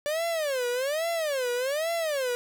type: tone with vibrato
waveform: 45% pulse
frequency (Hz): 573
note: D5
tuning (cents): -43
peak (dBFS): -26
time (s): 0.06-2.35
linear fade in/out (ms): 0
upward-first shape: sine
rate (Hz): 1.2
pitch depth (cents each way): 290
effects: none